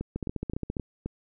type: two click trains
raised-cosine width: 3 ms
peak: -19 / -18 dBFS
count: 5 / 10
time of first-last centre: 0.01-1.06 / 0.16-0.768 s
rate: 3.81 / 14.8 Hz
effects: none